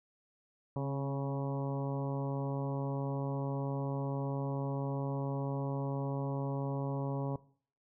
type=harmonic tone with a mistuned harmonic; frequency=138.59 Hz; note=C#3; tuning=in tune; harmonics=1 / 2 / 3 / 4 / 5 / 6 / 7 / 8; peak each=-34 / -40 / -43 / -42 / -49 / -48 / -46 / -52 dBFS; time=0.76-7.36 s; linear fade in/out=2 ms; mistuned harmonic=2; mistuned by=-28 cents; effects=noise-tail reverb RT60 0.5 s tail -19 dB re dry